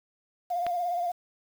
sine tone with vibrato, 702 Hz, F5, 9 cents sharp, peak -26 dBFS, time 0.5-1.12 s, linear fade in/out 10 ms, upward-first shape sine, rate 17 Hz, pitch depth 48 cents each way
click, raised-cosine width 0.3 ms, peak -18 dBFS, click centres 0.666 s
effects 8-bit

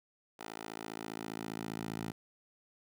10% pulse tone with high-pass filter sweep, 55 Hz, A1, in tune, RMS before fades -42 dBFS, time 0.39-2.12 s, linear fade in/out 5 ms, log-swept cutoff 520 to 140 Hz, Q 0.94, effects none

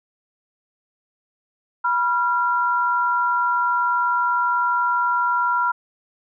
sine tone pair together, 976 / 1380.3 Hz, B5 / F6, -21 / -21 cents, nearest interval tritone, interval 600 cents, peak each -20 dBFS, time 1.84-5.72 s, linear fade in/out 10 ms, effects none

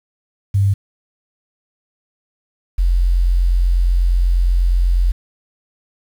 sine tone pair in turn, 98.9 / 44.15 Hz, G2 / F1, +16 / +20 cents, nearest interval octave + major second, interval 1396 cents, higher first, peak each -11 / -11 dBFS, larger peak neither, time 0.54-0.74 / 2.78-5.12 s, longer second, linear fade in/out 10 ms, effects 7-bit

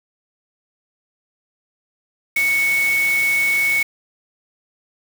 sine tone in noise, 2217 Hz, C#7, in tune, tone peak -15 dBFS, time 2.36-3.83 s, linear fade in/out 5 ms, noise white, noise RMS -29 dBFS, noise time 2.36-3.83 s, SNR +11 dB, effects none

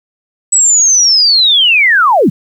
sine linear sweep, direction down, 7960 to 130.81 Hz, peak -5 dBFS, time 0.52-2.3 s, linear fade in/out 10 ms, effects 7-bit

